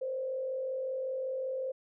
sine tone with frequency modulation, 523.3 Hz, C5, in tune, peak -32 dBFS, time 0.01-1.72 s, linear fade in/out 10 ms, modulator 45.3 Hz, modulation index 0.49, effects none

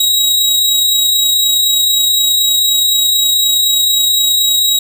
sawtooth tone with amplitude modulation, 3826 Hz, A#7, 44 cents sharp, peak -5 dBFS, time 0-4.79 s, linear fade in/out 5 ms, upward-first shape sine, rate 29.5 Hz, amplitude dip 30%, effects none

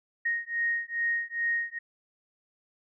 sine beating tone pair, 1864.7 / 1867.1 Hz, A#6 / A#6, 0 / +2 cents, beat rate 2.4 Hz, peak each -30 dBFS, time 0.25-1.79 s, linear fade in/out 10 ms, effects none

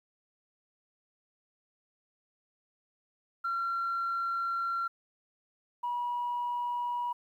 sine tone pair in turn, 1368 / 967.3 Hz, F6 / B5, -36 / -36 cents, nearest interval tritone, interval 600 cents, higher first, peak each -28 / -29 dBFS, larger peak first, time 3.44-4.88 / 5.83-7.13 s, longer first, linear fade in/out 10 ms, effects tanh soft clip ceiling -26 dBFS + 11-bit

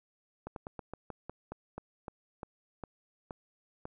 slowing click train, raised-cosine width 1 ms, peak -26 dBFS, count 14, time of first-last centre 0.47-3.854 s, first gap 92 ms, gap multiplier 1.16, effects none

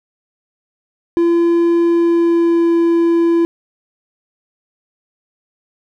triangle tone with pitch glide, 340 to 336.9 Hz, F4 to E4, -46 to +38 cents, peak -8 dBFS, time 1.17-3.45 s, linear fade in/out 0 ms, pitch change -16 cents, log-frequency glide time 1.83-2.72 s, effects none

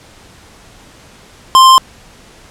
square tone, 1048 Hz, C6, 2 cents sharp, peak -3 dBFS, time 1.55-1.78 s, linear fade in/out 0 ms, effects pink hiss -41 dBFS RMS until 2.5 s + low-pass 9000 Hz 12 dB/octave

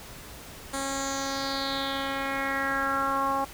10% pulse tone with low-pass filter sweep, 272.7 Hz, C#4, 28 cents flat, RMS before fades -29 dBFS, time 0.73-3.45 s, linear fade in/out 10 ms, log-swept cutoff 9000 to 940 Hz, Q 4.1, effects pink hiss -44 dBFS RMS until 3.53 s

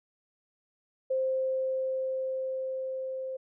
sine tone with level ramp, 524 Hz, C5, 2 cents sharp, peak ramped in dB -25 to -33 dBFS, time 1.1-3.37 s, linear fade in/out 10 ms, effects none

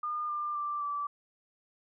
sine tone with pitch steps, 1213 / 1194.9 / 1177.1 / 1159.6 Hz, D#6 / D6 / D6 / D6, -44 / +30 / +4 / -22 cents, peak -31 dBFS, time 0.03-1.07 s, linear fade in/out 5 ms, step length 260 ms, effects none

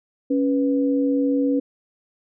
sine tone pair together, 277.2 / 491.8 Hz, C#4 / B4, 0 / -7 cents, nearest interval minor seventh, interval 993 cents, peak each -18 / -24 dBFS, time 0.3-1.6 s, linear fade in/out 10 ms, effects none

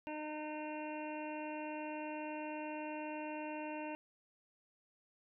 harmonic tone, 304.7 Hz, D#4, 36 cents flat, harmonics 1 / 2 / 3 / 5 / 6 / 7 / 8 / 9, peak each -44 / -46 / -46 / -56 / -60 / -61 / -56 / -51 dBFS, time 0.07-3.95 s, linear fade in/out 0 ms, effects none

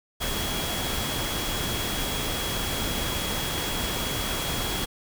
sine tone in noise, 3322 Hz, G#7, in tune, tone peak -34 dBFS, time 0.2-4.86 s, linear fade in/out 20 ms, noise pink, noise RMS -29 dBFS, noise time 0.2-4.86 s, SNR -8 dB, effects none

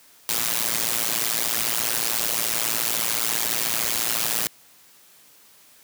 white noise with amplitude modulation, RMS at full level -20 dBFS, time 0.29-4.47 s, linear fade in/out 0 ms, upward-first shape sine, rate 114 Hz, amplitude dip 100%, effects white hiss -53 dBFS RMS until 5.83 s + high-pass 100 Hz 12 dB/octave

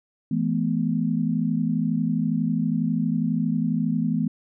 sine chord, E suspended fourth, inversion none, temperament equal with one note detuned, 164.81 / 214.6 / 246.9 Hz, E3 / A3 / B3, 0 / -43 / 0 cents, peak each -25 dBFS, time 0.31-4.28 s, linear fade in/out 5 ms, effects none

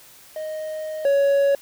triangle tone pair in turn, 622.3 / 558.8 Hz, D#5 / C#5, 0 / +14 cents, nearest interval major second, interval 186 cents, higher first, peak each -25 / -13 dBFS, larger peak second, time 0.36-1.05 / 1.05-1.55 s, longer first, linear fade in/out 2 ms, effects white hiss -48 dBFS RMS until 1.61 s

